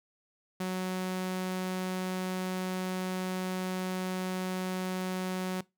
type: tone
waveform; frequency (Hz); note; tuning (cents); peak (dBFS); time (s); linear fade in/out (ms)
sawtooth; 185.1; F#3; +1; -27; 0.6-5.61; 5
effects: noise-tail reverb RT60 0.2 s tail -21 dB re dry